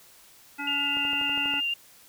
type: harmonic tone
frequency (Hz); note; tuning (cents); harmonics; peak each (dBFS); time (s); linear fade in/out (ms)
285.1; C#4; +49; 1 / 3 / 5 / 7 / 9; -37 / -37 / -35 / -39 / -36; 0.58-1.61; 20
type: tone with vibrato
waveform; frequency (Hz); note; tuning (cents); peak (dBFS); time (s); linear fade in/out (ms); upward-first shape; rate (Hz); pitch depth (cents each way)
sine; 2792; F7; -1; -25; 0.67-1.74; 5; square; 7.7; 9
type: click train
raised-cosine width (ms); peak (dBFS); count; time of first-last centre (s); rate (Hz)
1; -27; 8; 0.97-1.539; 12.3
effects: white hiss -54 dBFS RMS until 2.08 s

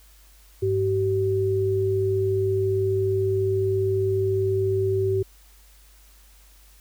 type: tone pair together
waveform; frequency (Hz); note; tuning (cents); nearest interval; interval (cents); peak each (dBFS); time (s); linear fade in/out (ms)
sine; 101.5 / 383.2; G#2 / G4; -39 / -39; octave + major seventh; 2300; -25 / -21; 0.62-5.23; 10
effects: added 50 Hz sine -51 dBFS peak until 6.8 s + white hiss -56 dBFS RMS until 6.8 s

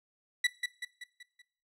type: tone with echo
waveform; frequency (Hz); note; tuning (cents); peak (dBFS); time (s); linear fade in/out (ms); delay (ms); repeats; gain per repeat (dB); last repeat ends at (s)
30% pulse; 1959; B6; -15; -21; 0.44-0.47; 5; 190; 5; -6; 1.42
effects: noise-tail reverb RT60 0.5 s tail -18 dB re dry + low-pass 9000 Hz 12 dB/octave

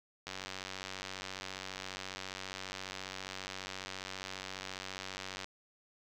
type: click train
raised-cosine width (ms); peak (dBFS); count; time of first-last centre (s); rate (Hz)
0.2; -23; 491; 0.27-5.444; 94.7
effects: 10-bit

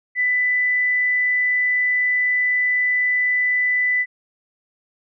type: tone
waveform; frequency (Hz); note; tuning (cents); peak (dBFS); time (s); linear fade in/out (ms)
sine; 1992; B6; +14; -16; 0.15-4.06; 50
effects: none

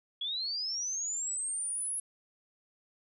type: linear sweep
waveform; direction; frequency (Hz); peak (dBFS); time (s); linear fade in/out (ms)
sine; up; 3307 to 10650; -32; 0.21-2; 5
effects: none

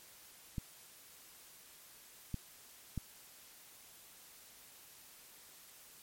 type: clicks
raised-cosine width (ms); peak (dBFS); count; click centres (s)
5; -25; 3; 0.582 / 2.343 / 2.977
effects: white hiss -58 dBFS RMS until 6.02 s + MP3 64 kbps

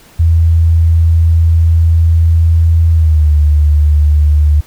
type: tone with pitch glide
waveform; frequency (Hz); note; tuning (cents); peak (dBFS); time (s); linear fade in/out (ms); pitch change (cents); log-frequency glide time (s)
sine; 82.41 to 74.7; E2 to D2; 0 to +30; -5; 0.19-4.61; 10; -170; 2.91-3.31
effects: pink hiss -42 dBFS RMS until 4.66 s

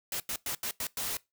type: noise bursts at uneven times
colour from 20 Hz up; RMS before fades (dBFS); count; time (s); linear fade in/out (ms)
white; -34; 6; 0.12-0.2 / 0.29-0.36 / 0.46-0.55 / 0.63-0.71 / 0.8-0.87 / 0.97-1.17; 2
effects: noise-tail reverb RT60 0.2 s tail -21 dB re dry

